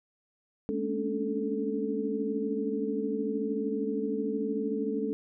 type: tone cluster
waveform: sine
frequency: 210.3 / 229.4 / 277.8 / 290.9 / 437.6 Hz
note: G#3 / A#3 / C#4 / D4 / A4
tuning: +22 / -28 / +4 / -16 / -9 cents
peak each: -34 / -38 / -34 / -38 / -32 dBFS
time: 0.69-5.13 s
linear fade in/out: 0 ms
effects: none